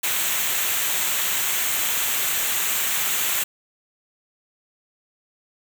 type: noise with comb filter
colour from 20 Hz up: white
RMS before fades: -23 dBFS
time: 0.03-3.44 s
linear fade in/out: 10 ms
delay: 0.2 ms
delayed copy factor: -0.6
effects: none